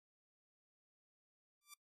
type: tone with exponential growth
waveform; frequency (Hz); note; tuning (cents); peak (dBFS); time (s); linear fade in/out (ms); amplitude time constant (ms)
5% pulse; 1174.7; D6; 0; -38; 1.61-1.74; 5; 28
effects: noise-tail reverb RT60 0.1 s tail -24 dB re dry + AAC 48 kbps